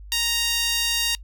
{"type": "tone with high-pass filter", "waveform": "sawtooth", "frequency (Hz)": 932.3, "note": "A#5", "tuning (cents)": 0, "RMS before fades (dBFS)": -23, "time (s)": [0.12, 1.15], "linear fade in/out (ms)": 0, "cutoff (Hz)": 3300, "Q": 1.5, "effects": ["noise-tail reverb RT60 0.1 s tail -25 dB re dry", "added 50 Hz sine -38 dBFS peak until 1.23 s"]}